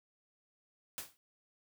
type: noise with exponential decay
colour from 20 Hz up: white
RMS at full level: -38 dBFS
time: 0.98-1.17 s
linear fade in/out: 0 ms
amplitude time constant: 40 ms
effects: none